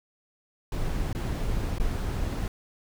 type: noise with dropouts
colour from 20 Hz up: brown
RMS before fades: -28 dBFS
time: 0.72-2.48 s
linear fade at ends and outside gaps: 2 ms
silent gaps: 1.129-1.149 / 1.784-1.799 s
effects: none